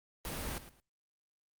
pink noise with echo, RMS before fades -39 dBFS, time 0.25-0.58 s, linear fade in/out 0 ms, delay 110 ms, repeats 2, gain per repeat -13 dB, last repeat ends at 0.8 s, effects Opus 32 kbps

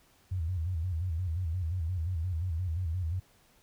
sine tone with vibrato, 86.1 Hz, F2, 24 cents flat, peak -29 dBFS, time 0.31-3.2 s, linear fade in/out 10 ms, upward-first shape square, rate 5.7 Hz, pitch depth 120 cents each way, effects pink hiss -64 dBFS RMS until 3.62 s

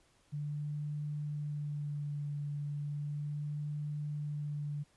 sine tone with vibrato, 146.83 Hz, D3, in tune, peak -35 dBFS, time 0.32-4.84 s, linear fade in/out 20 ms, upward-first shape sine, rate 0.35 Hz, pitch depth 18 cents each way, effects pink hiss -69 dBFS RMS until 4.96 s + resampled to 24000 Hz

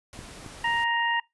pink noise, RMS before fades -44 dBFS, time 0.13-0.84 s, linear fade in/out 0 ms
clicks, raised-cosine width 3 ms, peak -27 dBFS, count 2, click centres 0.191 / 0.463 s
harmonic tone, 935 Hz, A#5, 5 cents sharp, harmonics 1 / 2 / 3, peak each -26 / -26 / -32 dBFS, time 0.64-1.2 s, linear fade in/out 5 ms
effects noise-tail reverb RT60 0.2 s tail -24 dB re dry + resampled to 24000 Hz

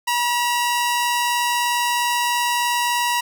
sawtooth tone pair together, 963.7 / 2748 Hz, B5 / F7, -43 / -29 cents, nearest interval octave + tritone, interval 1814 cents, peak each -15 / -24 dBFS, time 0.07-3.21 s, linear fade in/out 10 ms, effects none

